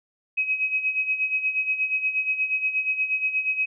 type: tone with tremolo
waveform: sine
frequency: 2541 Hz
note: D#7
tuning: 36 cents sharp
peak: -19 dBFS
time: 0.37-3.66 s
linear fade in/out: 10 ms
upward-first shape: sine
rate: 8.4 Hz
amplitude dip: 70%
effects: none